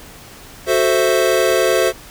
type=chord; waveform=square; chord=F# half-diminished seventh; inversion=none; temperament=equal; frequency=370 / 440 / 523.3 / 659.3 Hz; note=F#4 / A4 / C5 / E5; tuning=0 / 0 / 0 / 0 cents; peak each=-19 / -20 / -18 / -20 dBFS; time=0.66-1.93 s; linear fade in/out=50 ms; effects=pink hiss -39 dBFS RMS until 2.1 s